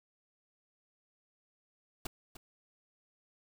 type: noise with echo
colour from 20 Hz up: pink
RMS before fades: -37 dBFS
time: 2.05-2.07 s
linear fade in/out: 5 ms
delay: 300 ms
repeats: 1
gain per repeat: -12 dB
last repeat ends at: 2.37 s
effects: none